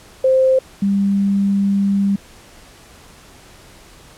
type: tone pair in turn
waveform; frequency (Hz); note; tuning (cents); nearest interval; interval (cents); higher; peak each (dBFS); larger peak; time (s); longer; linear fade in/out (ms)
sine; 523.3 / 198.47; C5 / G3; 0 / +22; octave + perfect fourth; 1678; first; -10 / -13; first; 0.24-0.59 / 0.82-2.16; second; 5
effects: pink hiss -44 dBFS RMS until 4.17 s + low-pass 11000 Hz 12 dB/octave